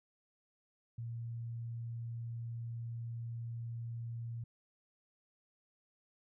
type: tone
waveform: sine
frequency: 116.54 Hz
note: A#2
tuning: in tune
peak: -39 dBFS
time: 0.98-4.44 s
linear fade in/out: 5 ms
effects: none